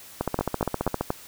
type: two click trains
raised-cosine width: 1 ms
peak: -9 / -10 dBFS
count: 4 / 13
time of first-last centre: 0.39-1.104 / 0.21-1.01 s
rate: 4.2 / 15 Hz
effects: white hiss -46 dBFS RMS until 1.27 s